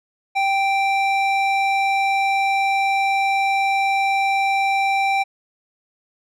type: tone with band-pass filter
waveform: square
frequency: 784 Hz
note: G5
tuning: in tune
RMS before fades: -19 dBFS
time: 0.35-5.24 s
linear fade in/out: 20 ms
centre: 1600 Hz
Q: 4.2
effects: none